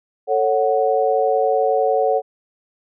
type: chord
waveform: sine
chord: F# minor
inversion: first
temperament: just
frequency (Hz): 444 / 555 / 740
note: A4 / C#5 / F#5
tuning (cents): +16 / +2 / 0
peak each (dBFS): -19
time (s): 0.27-2.22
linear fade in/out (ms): 50
effects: none